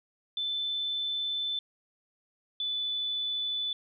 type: tone pair in turn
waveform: sine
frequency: 3522 / 3486 Hz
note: A7 / A7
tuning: +1 / -17 cents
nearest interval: unison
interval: 18 cents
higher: first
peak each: -29 / -29 dBFS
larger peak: neither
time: 0.37-1.59 / 2.6-3.73 s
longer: first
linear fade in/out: 2 ms
effects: none